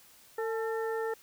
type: harmonic tone with a mistuned harmonic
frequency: 450.4 Hz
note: A4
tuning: 40 cents sharp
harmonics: 1 / 2 / 3 / 4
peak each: -31 / -39 / -43 / -42 dBFS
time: 0.38-1.14 s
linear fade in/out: 5 ms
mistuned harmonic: 2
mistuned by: -69 cents
effects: white hiss -58 dBFS RMS until 1.22 s